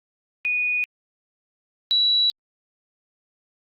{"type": "tone pair in turn", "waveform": "sine", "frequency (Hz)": [2470, 3921], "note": ["D#7", "B7"], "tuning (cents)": [-13, -13], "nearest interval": "minor sixth", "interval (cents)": 800, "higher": "second", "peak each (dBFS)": [-20, -16], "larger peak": "second", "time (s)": [[0.45, 0.84], [1.91, 2.3]], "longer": "neither", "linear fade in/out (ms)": 0, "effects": ["Opus 48 kbps"]}